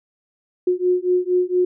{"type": "beating tone pair", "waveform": "sine", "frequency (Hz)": [359.6, 363.9], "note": ["F#4", "F#4"], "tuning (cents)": [-49, -29], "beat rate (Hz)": 4.3, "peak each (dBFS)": -19, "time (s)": [0.67, 1.65], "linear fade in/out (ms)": 5, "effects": []}